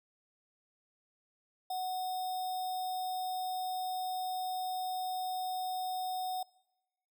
sine tone with sample-and-hold, 740 Hz, F#5, in tune, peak -33 dBFS, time 1.7-6.43 s, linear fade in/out 5 ms, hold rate 4410 Hz, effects noise-tail reverb RT60 1.0 s tail -23 dB re dry

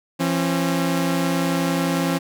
sawtooth tone pair together, 169.94 / 270.5 Hz, F3 / C#4, -47 / -42 cents, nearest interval minor sixth, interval 805 cents, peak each -18 dBFS, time 0.19-2.19 s, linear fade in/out 20 ms, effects none

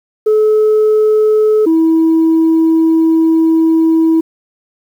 sine tone pair in turn, 430 / 324.2 Hz, A4 / E4, -40 / -29 cents, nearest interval perfect fourth, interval 489 cents, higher first, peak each -5 dBFS, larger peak neither, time 0.26-1.66 / 1.66-4.21 s, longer second, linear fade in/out 10 ms, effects tanh soft clip ceiling -5 dBFS + 7-bit

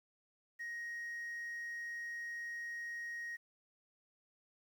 sine tone, 1878 Hz, A#6, 12 cents sharp, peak -38 dBFS, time 0.59-3.37 s, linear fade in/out 20 ms, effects tanh soft clip ceiling -40 dBFS + 11-bit

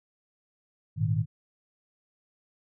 sine chord, Ab suspended second, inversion none, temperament equal, 103.83 / 116.54 / 155.56 Hz, Ab2 / Bb2 / Eb3, 0 / 0 / 0 cents, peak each -28 dBFS, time 0.96-1.26 s, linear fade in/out 50 ms, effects none

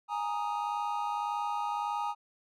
triangle chord, Ab suspended second, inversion none, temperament equal, 830.6 / 932.3 / 1244.5 Hz, Ab5 / Bb5 / Eb6, 0 / 0 / 0 cents, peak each -32 / -33 / -35 dBFS, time 0.08-2.15 s, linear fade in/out 50 ms, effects none

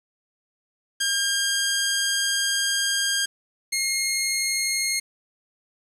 10% pulse tone pair in turn, 1609 / 2144 Hz, G6 / C7, +45 / +42 cents, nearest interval perfect fourth, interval 497 cents, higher second, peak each -12 dBFS, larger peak neither, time 1-3.26 / 3.72-5 s, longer first, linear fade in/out 10 ms, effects low-pass 10000 Hz 12 dB/octave + 8-bit

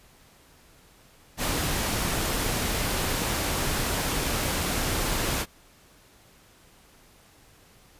pink noise, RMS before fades -27 dBFS, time 1.37-5.46 s, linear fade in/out 50 ms, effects pink hiss -56 dBFS RMS until 7.99 s + resampled to 32000 Hz

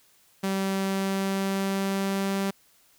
sawtooth tone with pitch glide, 193.5 to 195.75 Hz, G3 to G3, -22 to -2 cents, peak -21 dBFS, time 0.43-2.51 s, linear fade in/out 10 ms, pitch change +20 cents, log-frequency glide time 0.8-2.39 s, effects white hiss -61 dBFS RMS until 2.98 s

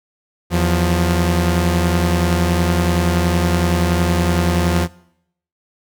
sawtooth tone pair together, 82.9 / 176.47 Hz, E2 / F3, +10 / +18 cents, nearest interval octave + minor second, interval 1308 cents, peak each -13 dBFS, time 0.5-4.88 s, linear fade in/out 50 ms, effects noise-tail reverb RT60 0.7 s tail -21 dB re dry

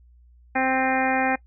harmonic tone with a mistuned harmonic, 261.8 Hz, C4, 1 cent sharp, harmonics 1 / 2 / 3 / 4 / 5 / 6 / 7 / 8 / 9, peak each -26 / -29 / -23 / -35 / -35 / -30 / -29 / -32 / -31 dBFS, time 0.55-1.36 s, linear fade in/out 10 ms, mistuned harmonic 9, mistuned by +52 cents, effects noise-tail reverb RT60 0.1 s tail -21 dB re dry + added 60 Hz sine -50 dBFS peak until 1.46 s

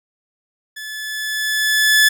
sawtooth tone with level ramp, 1727 Hz, A6, 33 cents flat, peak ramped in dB -26 to -5 dBFS, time 0.76-2.09 s, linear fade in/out 10 ms, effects none

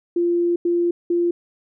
sine tone bursts at uneven times, 345.9 Hz, F4, 17 cents flat, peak -16 dBFS, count 3, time 0.16-0.56 / 0.65-0.91 / 1.1-1.31 s, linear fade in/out 5 ms, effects none

